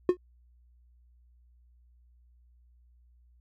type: tone with exponential decay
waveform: triangle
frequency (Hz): 359.9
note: F#4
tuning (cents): -48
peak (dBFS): -13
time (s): 0.09-0.17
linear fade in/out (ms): 2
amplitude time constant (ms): 17
effects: added 60 Hz sine -58 dBFS peak until 3.4 s

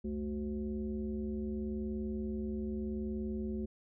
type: tone with frequency modulation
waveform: sine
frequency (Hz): 217.6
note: A3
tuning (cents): -19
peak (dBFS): -34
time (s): 0.04-3.66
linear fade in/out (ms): 10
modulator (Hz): 152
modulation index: 1
effects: none

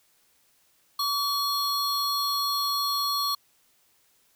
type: tone pair together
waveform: square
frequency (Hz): 1136 / 4311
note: C#6 / C#8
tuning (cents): +42 / -49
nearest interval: octave + major seventh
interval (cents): 2309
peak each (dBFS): -28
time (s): 0.99-3.35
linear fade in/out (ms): 5
effects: white hiss -65 dBFS RMS until 4.35 s

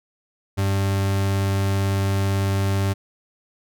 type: tone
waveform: 40% pulse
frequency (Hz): 98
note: G2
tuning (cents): 0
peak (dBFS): -18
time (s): 0.57-2.94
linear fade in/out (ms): 20
effects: none

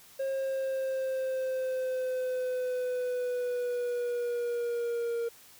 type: linear sweep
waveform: triangle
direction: down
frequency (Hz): 539 to 466.2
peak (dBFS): -27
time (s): 0.19-5.29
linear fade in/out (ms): 10
effects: white hiss -55 dBFS RMS until 5.59 s

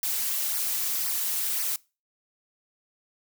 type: noise with flanger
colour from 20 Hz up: blue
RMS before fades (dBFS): -28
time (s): 0.03-1.76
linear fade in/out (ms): 2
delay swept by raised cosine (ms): 0.27 to 6.17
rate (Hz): 1.9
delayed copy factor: -0.75
effects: noise-tail reverb RT60 0.3 s tail -23 dB re dry

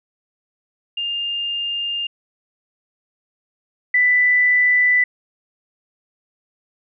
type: tone pair in turn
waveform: sine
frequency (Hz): 2809 / 1986.3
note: F7 / B6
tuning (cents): +9 / +9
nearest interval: tritone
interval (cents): 600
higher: first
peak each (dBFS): -21 / -12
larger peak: second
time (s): 0.97-2.07 / 3.94-5.04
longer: neither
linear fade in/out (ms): 5
effects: none

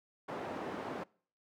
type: band-pass noise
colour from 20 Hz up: white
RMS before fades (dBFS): -41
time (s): 0.28-1.04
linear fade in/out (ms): 10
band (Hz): 160 to 840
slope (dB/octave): 12
effects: noise-tail reverb RT60 0.5 s tail -25 dB re dry

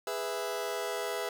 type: chord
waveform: sawtooth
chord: E major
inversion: first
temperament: just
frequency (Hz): 412 / 494.4 / 659.3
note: G#4 / B4 / E5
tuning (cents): -14 / +2 / 0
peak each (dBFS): -33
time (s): 0.07-1.29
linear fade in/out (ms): 2
effects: none

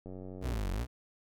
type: click train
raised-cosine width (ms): 2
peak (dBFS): -32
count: 48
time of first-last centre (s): 0.06-0.565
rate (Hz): 93.1
type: linear two-way sweep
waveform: 35% pulse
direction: down then up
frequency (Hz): 68.2 to 43.65 to 68.2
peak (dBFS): -30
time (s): 0.41-0.87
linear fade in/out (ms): 50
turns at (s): 0.71
effects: none

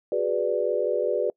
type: chord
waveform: sine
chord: G# half-diminished seventh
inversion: third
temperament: equal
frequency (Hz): 370 / 415.3 / 493.9 / 587.3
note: F#4 / G#4 / B4 / D5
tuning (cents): 0 / 0 / 0 / 0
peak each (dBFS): -29 / -28 / -26 / -27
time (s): 0.12-1.3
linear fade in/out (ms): 2
effects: noise-tail reverb RT60 0.1 s tail -26 dB re dry

